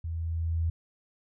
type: tone with level ramp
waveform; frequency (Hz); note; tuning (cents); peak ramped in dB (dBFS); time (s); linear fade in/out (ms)
sine; 82.41; E2; 0; -31 to -24; 0.04-0.7; 5
effects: none